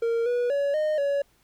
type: tone with pitch steps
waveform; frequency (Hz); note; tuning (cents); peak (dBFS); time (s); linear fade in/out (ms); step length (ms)
triangle; 462.6 / 485.9 / 565 / 614 / 564; A#4 / B4 / C#5 / D#5 / C#5; -13 / -28 / +33 / -23 / +30; -20; 0.02-1.22; 5; 240
effects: pink hiss -64 dBFS RMS until 1.43 s